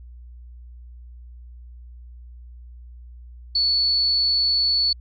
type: tone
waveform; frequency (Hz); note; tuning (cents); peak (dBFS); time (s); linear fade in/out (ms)
sine; 4435; C#8; 0; -17; 3.55-4.93; 5
effects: added 60 Hz sine -39 dBFS peak until 5 s